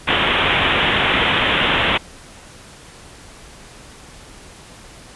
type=low-pass noise; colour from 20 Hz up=white; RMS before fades=-17 dBFS; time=0.07-1.98 s; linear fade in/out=10 ms; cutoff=3500 Hz; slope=96 dB/octave; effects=pink hiss -41 dBFS RMS until 5.15 s + resampled to 24000 Hz